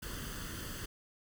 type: noise with comb filter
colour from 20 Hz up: pink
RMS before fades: -42 dBFS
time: 0.02-0.86 s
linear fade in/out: 10 ms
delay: 0.64 ms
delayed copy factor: +0.7
effects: none